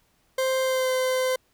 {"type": "tone with pitch glide", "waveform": "40% pulse", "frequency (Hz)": [523, 514.9], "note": ["C5", "C5"], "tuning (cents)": [-1, -28], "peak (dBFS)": -21, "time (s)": [0.38, 1.36], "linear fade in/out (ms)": 5, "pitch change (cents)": -27, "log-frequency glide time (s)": [0.62, 0.9], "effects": ["pink hiss -66 dBFS RMS until 1.53 s"]}